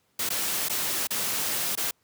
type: noise with dropouts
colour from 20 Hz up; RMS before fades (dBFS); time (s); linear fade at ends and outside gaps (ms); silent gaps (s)
white; -28; 0.19-1.91; 5; 0.291-0.302 / 0.686-0.696 / 1.072-1.105 / 1.754-1.774
effects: pink hiss -69 dBFS RMS until 2.03 s + high-pass 100 Hz 12 dB/octave